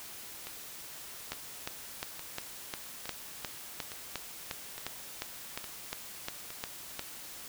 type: two click trains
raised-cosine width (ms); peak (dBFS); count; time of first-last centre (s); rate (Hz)
0.2; -24 / -17; 8 / 17; 0.47-6.504 / 1.32-6.994; 1.16 / 2.82
effects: white hiss -46 dBFS RMS until 7.48 s